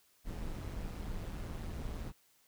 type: noise with amplitude modulation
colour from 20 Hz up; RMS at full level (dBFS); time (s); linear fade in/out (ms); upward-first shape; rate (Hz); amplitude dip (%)
brown; -38; 0.24-2.13; 50; sine; 163; 55
effects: white hiss -69 dBFS RMS until 2.47 s